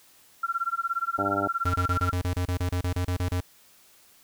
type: tone with tremolo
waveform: sine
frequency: 1366 Hz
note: F6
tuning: 39 cents flat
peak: -22 dBFS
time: 0.43-2.13 s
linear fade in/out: 5 ms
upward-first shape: sine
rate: 17 Hz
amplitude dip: 100%
type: harmonic tone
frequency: 99.4 Hz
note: G2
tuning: 25 cents sharp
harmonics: 1 / 2 / 3 / 4 / 5 / 6 / 7 / 8 / 9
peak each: -37 / -38 / -31 / -34 / -42 / -32 / -33 / -37 / -42 dBFS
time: 1.18-1.48 s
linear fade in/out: 5 ms
type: tone bursts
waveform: square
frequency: 89.6 Hz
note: F2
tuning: 45 cents sharp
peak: -25 dBFS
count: 15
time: 1.65-3.406 s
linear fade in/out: 5 ms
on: 90 ms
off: 29 ms
effects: white hiss -57 dBFS RMS until 4.23 s